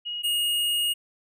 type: tone pair in turn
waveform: sine / square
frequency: 2887 / 2864 Hz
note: F#7 / F7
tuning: -43 / +43 cents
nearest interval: unison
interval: 14 cents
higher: first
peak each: -29 / -23 dBFS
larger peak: second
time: 0.05-0.23 / 0.23-0.94 s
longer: second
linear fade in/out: 20 ms
effects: none